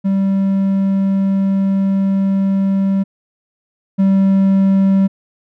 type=tone pair in turn; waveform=triangle; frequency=194.6 / 193.81 Hz; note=G3 / G3; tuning=-12 / -19 cents; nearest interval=unison; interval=7 cents; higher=first; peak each=-10 / -7 dBFS; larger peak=second; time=0.04-3.04 / 3.98-5.08 s; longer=first; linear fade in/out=20 ms; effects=none